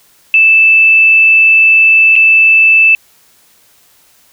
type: tone with dropouts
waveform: sine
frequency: 2637 Hz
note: E7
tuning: in tune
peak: -3 dBFS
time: 0.34-2.95 s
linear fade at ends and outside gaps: 1 ms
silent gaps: 2.156-2.162 s
effects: white hiss -48 dBFS RMS until 4.32 s